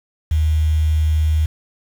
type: tone with quantisation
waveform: sine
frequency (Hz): 77.78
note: D#2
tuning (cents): 0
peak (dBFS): -13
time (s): 0.31-1.46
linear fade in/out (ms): 5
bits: 6
effects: none